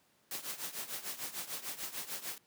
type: noise with tremolo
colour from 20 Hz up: white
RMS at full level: -38 dBFS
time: 0.31-2.38 s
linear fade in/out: 2 ms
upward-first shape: triangle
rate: 6.7 Hz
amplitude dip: 85%
effects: pink hiss -70 dBFS RMS until 2.46 s + high-pass 150 Hz 12 dB/octave